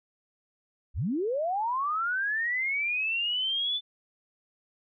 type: linear sweep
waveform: sine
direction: up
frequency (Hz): 41.28 to 3520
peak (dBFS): -26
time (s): 0.94-3.81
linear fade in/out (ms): 50
effects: none